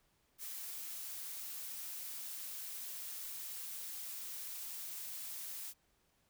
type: noise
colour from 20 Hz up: blue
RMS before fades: -45 dBFS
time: 0.38-5.74 s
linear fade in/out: 50 ms
effects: pink hiss -75 dBFS RMS until 6.29 s